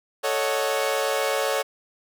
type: chord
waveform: sawtooth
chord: D# half-diminished seventh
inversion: second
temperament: equal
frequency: 440 / 554.4 / 622.3 / 740 Hz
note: A4 / C#5 / D#5 / F#5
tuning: 0 / 0 / 0 / 0 cents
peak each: -24 / -21 / -27 / -27 dBFS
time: 0.23-1.63 s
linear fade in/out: 20 ms
effects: none